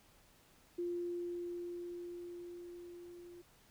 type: tone with level ramp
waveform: sine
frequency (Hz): 349.2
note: F4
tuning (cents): 0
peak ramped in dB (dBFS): -35 to -51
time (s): 0.78-3.42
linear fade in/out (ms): 10
effects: pink hiss -66 dBFS RMS until 3.7 s